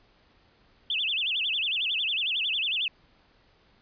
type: tone with vibrato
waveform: sine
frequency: 3013 Hz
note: F#7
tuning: 31 cents sharp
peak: -25 dBFS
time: 0.9-2.88 s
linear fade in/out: 2 ms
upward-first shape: sine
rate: 11 Hz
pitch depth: 290 cents each way
effects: pink hiss -62 dBFS RMS until 3.81 s + resampled to 11025 Hz